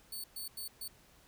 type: tone bursts at uneven times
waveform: 5% pulse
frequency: 4458 Hz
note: C#8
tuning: 9 cents sharp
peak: -33 dBFS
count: 4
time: 0.12-0.24 / 0.36-0.48 / 0.57-0.68 / 0.81-0.88 s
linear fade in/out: 5 ms
effects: pink hiss -63 dBFS RMS until 1.27 s